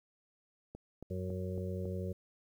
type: click train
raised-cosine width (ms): 2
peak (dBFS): -32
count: 5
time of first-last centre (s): 0.75-1.855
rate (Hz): 3.62
type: harmonic tone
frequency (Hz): 92.5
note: F#2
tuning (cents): 0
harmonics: 1 / 2 / 4 / 5 / 6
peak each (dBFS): -38 / -41 / -44 / -45 / -46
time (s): 1.1-2.13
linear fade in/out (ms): 10
effects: 11-bit